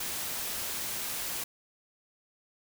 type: noise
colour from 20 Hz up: white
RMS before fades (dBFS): -35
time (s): 0-1.44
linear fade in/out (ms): 5
effects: none